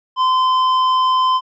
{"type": "tone with hard clipping", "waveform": "sine", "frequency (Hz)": 1029, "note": "C6", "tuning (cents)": -29, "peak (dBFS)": -14, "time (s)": [0.16, 1.41], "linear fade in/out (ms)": 50, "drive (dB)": 9, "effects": ["low-pass 5000 Hz 12 dB/octave"]}